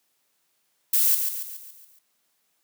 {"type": "noise with echo", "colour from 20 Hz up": "violet", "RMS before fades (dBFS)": -20, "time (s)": [0.93, 1.15], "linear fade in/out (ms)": 5, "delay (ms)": 140, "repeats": 6, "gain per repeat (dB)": -6, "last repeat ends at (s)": 1.99, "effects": ["white hiss -71 dBFS RMS until 2.63 s", "high-pass 150 Hz 12 dB/octave"]}